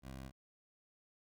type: tone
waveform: 15% pulse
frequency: 66 Hz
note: C2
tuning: 16 cents sharp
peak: -40 dBFS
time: 0.02-0.32 s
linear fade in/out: 50 ms
effects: none